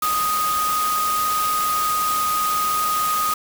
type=tone in noise; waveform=sine; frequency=1244.5 Hz; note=D#6; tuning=in tune; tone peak=-19 dBFS; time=0.02-3.34 s; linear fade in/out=5 ms; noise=white; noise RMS=-27 dBFS; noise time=0.02-3.34 s; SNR=+5 dB; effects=none